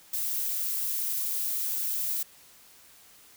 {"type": "noise", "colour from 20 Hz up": "violet", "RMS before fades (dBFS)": -30, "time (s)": [0.13, 2.23], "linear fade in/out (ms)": 5, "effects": ["white hiss -55 dBFS RMS until 3.36 s"]}